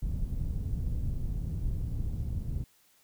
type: low-pass noise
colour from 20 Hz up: pink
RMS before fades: -32 dBFS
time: 0.02-2.64 s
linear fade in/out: 5 ms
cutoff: 120 Hz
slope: 12 dB/octave
effects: white hiss -65 dBFS RMS until 3.03 s